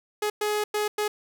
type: tone bursts at uneven times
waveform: sawtooth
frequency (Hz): 420.3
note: G#4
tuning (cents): +21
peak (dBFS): -20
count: 4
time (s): 0.22-0.3 / 0.41-0.64 / 0.74-0.88 / 0.98-1.08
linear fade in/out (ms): 5
effects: none